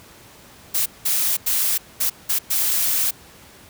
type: noise bursts at uneven times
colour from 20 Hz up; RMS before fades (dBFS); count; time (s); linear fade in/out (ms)
blue; -20; 6; 0.74-0.86 / 1.05-1.37 / 1.46-1.78 / 2-2.1 / 2.29-2.39 / 2.5-3.11; 10
effects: pink hiss -46 dBFS RMS until 3.69 s + high-pass 60 Hz 12 dB/octave